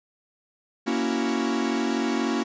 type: chord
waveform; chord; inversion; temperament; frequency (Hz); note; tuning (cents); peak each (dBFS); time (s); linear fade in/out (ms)
45% pulse; F# dominant seventh; first; equal; 233.1 / 277.2 / 329.6 / 370; A#3 / C#4 / E4 / F#4; 0 / 0 / 0 / 0; -27 / -28 / -30 / -31; 0.86-2.44; 20
effects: resampled to 16000 Hz